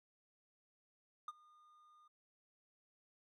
triangle tone with ADSR envelope, 1218 Hz, D#6, 37 cents flat, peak -38 dBFS, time 1.28-2.08 s, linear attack 3 ms, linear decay 32 ms, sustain -24 dB, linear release 7 ms, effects none

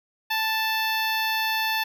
10% pulse tone with notch filter, 880 Hz, A5, in tune, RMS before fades -25 dBFS, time 0.3-1.84 s, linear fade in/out 10 ms, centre 7400 Hz, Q 0.76, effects none

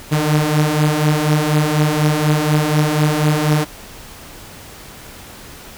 sawtooth beating tone pair, 148.9 / 153 Hz, D3 / D#3, +24 / -29 cents, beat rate 4.1 Hz, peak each -14 / -11 dBFS, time 0.11-3.65 s, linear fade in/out 20 ms, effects pink hiss -37 dBFS RMS until 5.77 s

